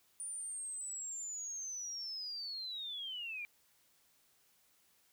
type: linear sweep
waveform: sine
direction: down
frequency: 9397 to 2344 Hz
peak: -40 dBFS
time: 0.2-3.45 s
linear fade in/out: 0 ms
effects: white hiss -71 dBFS RMS until 5.12 s